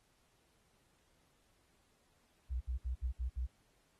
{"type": "tone bursts", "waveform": "sine", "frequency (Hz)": 62.3, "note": "B1", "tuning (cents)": 16, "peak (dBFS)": -34, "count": 6, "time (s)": [2.5, 3.47], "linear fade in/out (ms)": 20, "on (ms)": 110, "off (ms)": 62, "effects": ["pink hiss -74 dBFS RMS until 3.99 s", "AAC 32 kbps"]}